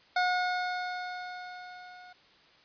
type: tone with level ramp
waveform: 25% pulse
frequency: 725 Hz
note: F#5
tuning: 35 cents flat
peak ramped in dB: -20 to -45 dBFS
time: 0.16-2.13 s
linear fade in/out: 5 ms
effects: white hiss -60 dBFS RMS until 2.64 s + resampled to 11025 Hz